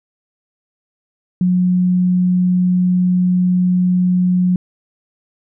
sine tone, 181 Hz, F#3, 38 cents flat, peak -11 dBFS, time 1.41-4.56 s, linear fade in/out 2 ms, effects none

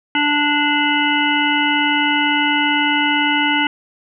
harmonic tone, 293.7 Hz, D4, in tune, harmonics 1 / 3 / 5 / 7 / 9 / 10, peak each -20 / -20 / -21 / -20 / -26 / -21 dBFS, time 0.15-3.67 s, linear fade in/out 2 ms, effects none

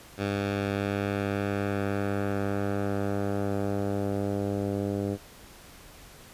10% pulse tone with low-pass filter sweep, 100.2 Hz, G2, 38 cents sharp, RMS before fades -29 dBFS, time 0.17-5.18 s, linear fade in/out 50 ms, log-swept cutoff 3900 to 500 Hz, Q 0.94, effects pink hiss -50 dBFS RMS until 6.33 s + resampled to 32000 Hz

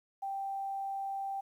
sine tone, 784 Hz, G5, in tune, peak -34 dBFS, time 0.22-1.41 s, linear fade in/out 10 ms, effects 11-bit

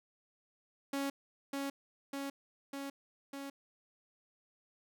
sawtooth tone with echo, 277.2 Hz, C#4, in tune, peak -30 dBFS, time 0.93-1.1 s, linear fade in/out 5 ms, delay 600 ms, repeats 4, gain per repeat -2 dB, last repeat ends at 3.5 s, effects none

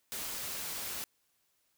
white noise, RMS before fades -39 dBFS, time 0.12-1.04 s, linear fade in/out 0 ms, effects white hiss -75 dBFS RMS until 1.77 s

